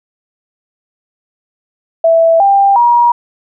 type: tone with pitch steps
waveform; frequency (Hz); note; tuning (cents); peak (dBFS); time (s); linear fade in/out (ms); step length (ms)
sine; 659.3 / 793.2 / 954.2; E5 / G5 / A#5; 0 / +20 / +40; -5; 2.04-3.12; 5; 360
effects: none